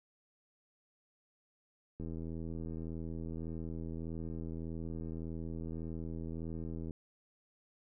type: click train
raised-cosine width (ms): 3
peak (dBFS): -30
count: 402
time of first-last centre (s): 2-6.908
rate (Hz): 81.7
effects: none